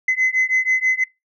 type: beating tone pair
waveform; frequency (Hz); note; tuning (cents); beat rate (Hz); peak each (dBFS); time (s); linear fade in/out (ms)
sine; 2036 / 2042.2; C7 / C7; -48 / -43; 6.2; -17 / -17; 0.08-1.04; 5
effects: noise-tail reverb RT60 0.2 s tail -23 dB re dry + tanh soft clip ceiling -11 dBFS